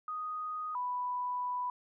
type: tone pair in turn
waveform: sine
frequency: 1244.5 / 989.8 Hz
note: D#6 / B5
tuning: 0 / +4 cents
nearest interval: major third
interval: 396 cents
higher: first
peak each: -35 / -32 dBFS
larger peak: second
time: 0.08-0.75 / 0.75-1.7 s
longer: second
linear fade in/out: 2 ms
effects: none